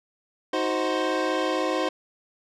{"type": "chord", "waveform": "25% pulse", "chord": "C diminished", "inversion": "first", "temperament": "equal with one note detuned", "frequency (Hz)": [314.2, 370, 523.3], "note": ["Eb4", "Gb4", "C5"], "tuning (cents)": [17, 0, 0], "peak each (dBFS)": [-24, -25, -23], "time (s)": [0.53, 1.89], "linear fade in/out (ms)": 5, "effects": ["low-pass 5000 Hz 12 dB/octave"]}